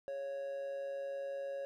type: tone with amplitude modulation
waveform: triangle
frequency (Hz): 553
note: C#5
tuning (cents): -4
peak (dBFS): -34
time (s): 0.08-1.65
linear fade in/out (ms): 0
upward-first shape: sine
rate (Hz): 140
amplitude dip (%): 45
effects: none